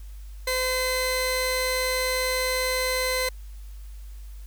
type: tone pair together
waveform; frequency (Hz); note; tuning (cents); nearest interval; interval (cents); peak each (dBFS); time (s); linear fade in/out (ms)
sawtooth; 512.5 / 2050; C5 / C7; -36 / -36; 2 octaves; 2400; -22; 0.47-3.29; 5
effects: added 50 Hz sine -37 dBFS peak until 4.46 s + white hiss -57 dBFS RMS until 4.46 s